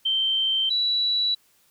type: tone pair in turn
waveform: sine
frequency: 3122 / 3933 Hz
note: G7 / B7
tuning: -8 / -8 cents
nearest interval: major third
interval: 400 cents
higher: second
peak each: -20 dBFS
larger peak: neither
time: 0.05-0.7 / 0.7-1.35 s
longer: neither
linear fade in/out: 10 ms
effects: white hiss -62 dBFS RMS until 1.7 s